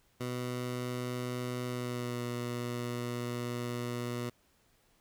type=tone with pitch glide; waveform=15% pulse; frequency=124 to 121.1 Hz; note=B2 to B2; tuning=+7 to -34 cents; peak=-28 dBFS; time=0.2-4.3 s; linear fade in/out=10 ms; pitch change=-41 cents; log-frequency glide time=1.67-2.24 s; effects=pink hiss -69 dBFS RMS until 5 s